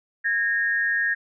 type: tone pair together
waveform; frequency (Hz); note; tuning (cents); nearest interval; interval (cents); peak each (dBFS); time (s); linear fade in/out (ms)
sine; 1644.1 / 1844; G#6 / A#6; -18 / -19; major second; 199; -23; 0.24-1.15; 20
effects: none